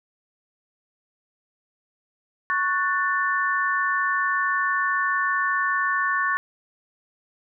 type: chord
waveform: sine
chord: F# minor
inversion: second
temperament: equal with one note detuned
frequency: 1108.7 / 1480 / 1773.3 Hz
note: C#6 / F#6 / A6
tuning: 0 / 0 / +13 cents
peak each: -24 / -27 / -24 dBFS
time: 2.5-6.37 s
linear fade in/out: 0 ms
effects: none